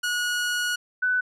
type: tone pair in turn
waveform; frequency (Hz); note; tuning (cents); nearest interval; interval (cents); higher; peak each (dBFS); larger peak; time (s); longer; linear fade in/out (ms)
sawtooth / sine; 1455 / 1496.8; F#6 / F#6; -29 / +20; unison; 49; second; -20; neither; 0.03-0.76 / 1.02-1.21; first; 10
effects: low-pass 11000 Hz 12 dB/octave